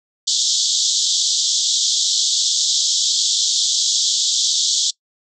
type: band-pass noise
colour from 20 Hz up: pink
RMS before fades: -18 dBFS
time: 0.27-4.91 s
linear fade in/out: 10 ms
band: 3300 to 7600 Hz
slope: 96 dB/octave
effects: noise-tail reverb RT60 0.1 s tail -23 dB re dry